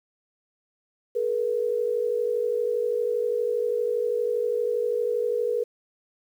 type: tone pair together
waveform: sine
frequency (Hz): 429 / 481.5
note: A4 / B4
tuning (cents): -44 / -44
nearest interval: major second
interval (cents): 200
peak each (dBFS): -27 / -24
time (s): 1.15-5.64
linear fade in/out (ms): 10
effects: 9-bit